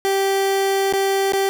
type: tone with dropouts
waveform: 30% pulse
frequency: 390.4 Hz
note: G4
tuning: 7 cents flat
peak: -14 dBFS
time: 0.05-1.49 s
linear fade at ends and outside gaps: 0 ms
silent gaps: 0.926-0.936 / 1.322-1.334 s
effects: none